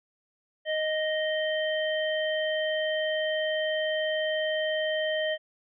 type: harmonic tone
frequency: 622.3 Hz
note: D#5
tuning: in tune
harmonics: 1 / 3 / 5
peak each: -27 / -32 / -34 dBFS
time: 0.65-5.38 s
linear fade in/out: 50 ms
effects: none